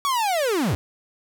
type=linear sweep; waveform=45% pulse; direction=down; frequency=1146 to 73.42 Hz; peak=-20 dBFS; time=0.05-0.75 s; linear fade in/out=0 ms; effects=none